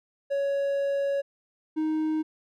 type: tone pair in turn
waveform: triangle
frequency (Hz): 558 / 312.3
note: C#5 / D#4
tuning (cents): +11 / +7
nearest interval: minor seventh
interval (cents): 1004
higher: first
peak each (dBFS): -22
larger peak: neither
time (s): 0.3-1.22 / 1.76-2.23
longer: first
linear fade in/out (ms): 20
effects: none